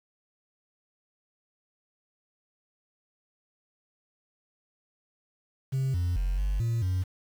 sine tone with pitch steps, 133.4 / 87.6 / 45.31 / 48.79 / 115.6 / 92.2 Hz, C3 / F2 / F#1 / G1 / A#2 / F#2, +34 / +6 / -36 / -7 / -14 / -6 cents, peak -22 dBFS, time 5.72-7.04 s, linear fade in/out 20 ms, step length 220 ms, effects tanh soft clip ceiling -24 dBFS + 8-bit

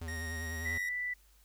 square tone with vibrato, 81.4 Hz, E2, 21 cents flat, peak -39 dBFS, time 0.01-0.78 s, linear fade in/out 5 ms, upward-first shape sine, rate 10 Hz, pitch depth 56 cents each way
45% pulse tone with pitch glide, 1864.7 to 1886.4 Hz, A#6 to A#6, 0 to +20 cents, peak -40 dBFS, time 0.08-0.89 s, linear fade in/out 2 ms, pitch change +20 cents, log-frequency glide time 0.27-0.63 s
sine tone, 1977 Hz, B6, 1 cent sharp, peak -33 dBFS, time 0.65-1.14 s, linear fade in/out 10 ms
effects added 50 Hz sine -62 dBFS peak until 1.44 s + white hiss -67 dBFS RMS until 1.44 s

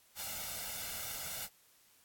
white noise with comb filter, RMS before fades -41 dBFS, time 0.15-1.49 s, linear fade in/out 50 ms, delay 1.4 ms, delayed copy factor +0.75, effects white hiss -66 dBFS RMS until 2.04 s + AAC 64 kbps

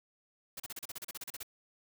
white noise bursts, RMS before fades -42 dBFS, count 14, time 0.57-1.431 s, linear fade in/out 5 ms, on 29 ms, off 35 ms, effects none

